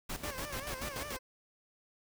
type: noise with tremolo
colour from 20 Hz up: pink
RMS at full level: -39 dBFS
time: 0.09-1.17 s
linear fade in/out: 10 ms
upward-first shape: square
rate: 6.9 Hz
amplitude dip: 70%
type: tone with vibrato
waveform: 15% pulse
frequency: 554.4 Hz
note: C#5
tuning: in tune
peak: -36 dBFS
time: 0.22-1.19 s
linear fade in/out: 20 ms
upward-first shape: sine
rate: 5 Hz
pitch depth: 130 cents each way
effects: none